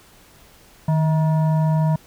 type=tone with frequency modulation; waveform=sine; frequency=155.56 Hz; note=D#3; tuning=in tune; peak=-15 dBFS; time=0.88-1.96 s; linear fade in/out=5 ms; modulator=796 Hz; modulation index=0.42; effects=pink hiss -50 dBFS RMS until 2.06 s